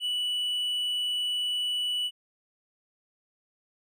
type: tone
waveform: triangle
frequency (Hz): 2957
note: F#7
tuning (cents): -2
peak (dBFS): -25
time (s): 0-2.11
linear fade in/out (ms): 50
effects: none